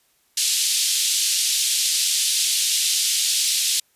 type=band-pass noise; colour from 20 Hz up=pink; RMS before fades=-21 dBFS; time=0.37-3.8 s; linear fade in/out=5 ms; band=3300 to 11000 Hz; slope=24 dB/octave; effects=white hiss -63 dBFS RMS until 3.95 s + resampled to 32000 Hz